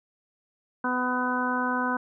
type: harmonic tone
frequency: 250.5 Hz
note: B3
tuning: 25 cents sharp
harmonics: 1 / 2 / 3 / 4 / 5 / 6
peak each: -29 / -35 / -35 / -29 / -34 / -30 dBFS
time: 0.84-1.97 s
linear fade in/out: 5 ms
effects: none

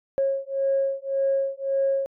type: beating tone pair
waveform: sine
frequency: 544 / 545.8 Hz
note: C#5 / C#5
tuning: -33 / -27 cents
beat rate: 1.8 Hz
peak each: -24 dBFS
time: 0.18-2.06 s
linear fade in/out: 0 ms
effects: tanh soft clip ceiling -14 dBFS

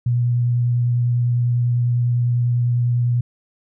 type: tone with vibrato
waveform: sine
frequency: 121.1 Hz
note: B2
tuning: 34 cents flat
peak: -15 dBFS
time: 0.06-3.21 s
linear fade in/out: 5 ms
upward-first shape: sine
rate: 10 Hz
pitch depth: 11 cents each way
effects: none

